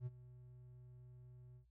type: tone with ADSR envelope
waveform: triangle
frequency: 124.1 Hz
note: B2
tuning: 9 cents sharp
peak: -37 dBFS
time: 0-1.66 s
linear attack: 63 ms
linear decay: 31 ms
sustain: -17 dB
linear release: 100 ms
effects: added 60 Hz sine -69 dBFS peak until 1.7 s